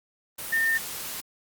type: tone in noise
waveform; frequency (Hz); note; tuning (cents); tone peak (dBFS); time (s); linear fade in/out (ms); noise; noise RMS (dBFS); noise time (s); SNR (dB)
sine; 1814; A#6; -48; -21; 0.52-0.78; 10; white; -35; 0.38-1.21; +11
effects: Opus 32 kbps